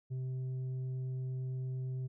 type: tone with tanh clipping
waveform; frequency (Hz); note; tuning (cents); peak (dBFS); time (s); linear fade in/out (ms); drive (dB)
sine; 129.2; C3; -21; -36; 0.1-2.08; 20; 4
effects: none